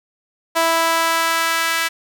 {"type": "tone with high-pass filter sweep", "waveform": "sawtooth", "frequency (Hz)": 329.6, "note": "E4", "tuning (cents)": 0, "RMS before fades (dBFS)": -18, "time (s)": [0.55, 1.89], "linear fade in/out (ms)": 20, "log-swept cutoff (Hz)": [770, 1700], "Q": 1.5, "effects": []}